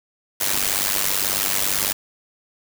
white noise with amplitude modulation, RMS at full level -18 dBFS, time 0.4-1.93 s, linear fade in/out 10 ms, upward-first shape sine, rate 98.2 Hz, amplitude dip 85%, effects none

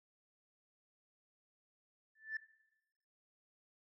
sine tone with exponential growth, 1760 Hz, A6, in tune, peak -33 dBFS, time 2.15-2.37 s, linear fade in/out 5 ms, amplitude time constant 46 ms, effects noise-tail reverb RT60 0.9 s tail -17 dB re dry + tanh soft clip ceiling -33 dBFS

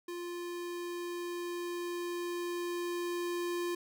square tone with level ramp, 349.2 Hz, F4, in tune, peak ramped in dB -39 to -33 dBFS, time 0.08-3.75 s, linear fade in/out 5 ms, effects none

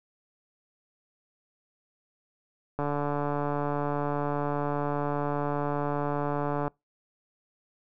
click train, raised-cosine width 1 ms, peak -16 dBFS, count 565, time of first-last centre 2.79-6.68 s, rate 145 Hz, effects noise-tail reverb RT60 0.2 s tail -26 dB re dry

